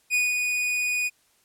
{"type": "tone with ADSR envelope", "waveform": "45% pulse", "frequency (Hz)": 2471, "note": "D#7", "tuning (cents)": -13, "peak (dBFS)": -19, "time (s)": [0.1, 1.1], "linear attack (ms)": 43, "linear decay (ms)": 190, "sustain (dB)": -4, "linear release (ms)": 32, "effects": ["white hiss -64 dBFS RMS until 1.44 s", "low-pass 12000 Hz 12 dB/octave"]}